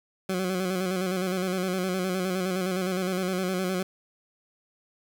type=tone with vibrato; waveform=20% pulse; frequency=185 Hz; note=F#3; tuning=in tune; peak=-21 dBFS; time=0.29-3.83 s; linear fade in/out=5 ms; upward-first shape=square; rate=9.7 Hz; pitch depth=43 cents each way; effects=9-bit